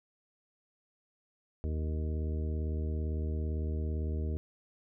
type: harmonic tone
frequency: 77.78 Hz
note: D#2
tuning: in tune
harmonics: 1 / 2 / 3 / 4 / 5 / 6 / 8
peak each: -31 / -43 / -43 / -46 / -45 / -48 / -53 dBFS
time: 1.64-4.37 s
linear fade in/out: 0 ms
effects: none